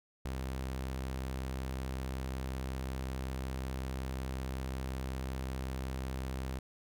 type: tone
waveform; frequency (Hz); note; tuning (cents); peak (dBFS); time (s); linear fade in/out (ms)
sawtooth; 65.41; C2; 0; -32; 0.25-6.59; 5
effects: none

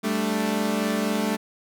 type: chord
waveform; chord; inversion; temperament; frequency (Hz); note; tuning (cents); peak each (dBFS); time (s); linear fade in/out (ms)
sawtooth; G suspended second; none; equal; 196 / 220 / 293.7; G3 / A3 / D4; 0 / 0 / 0; -24 / -21 / -26; 0.03-1.37; 20
effects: none

